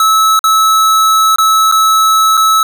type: tone with dropouts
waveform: square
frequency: 1300 Hz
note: E6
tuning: 24 cents flat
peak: -7 dBFS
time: 0-2.63 s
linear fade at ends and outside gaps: 2 ms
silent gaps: 0.392-0.44 / 1.36-1.384 / 1.715-1.722 / 2.371-2.375 s
effects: none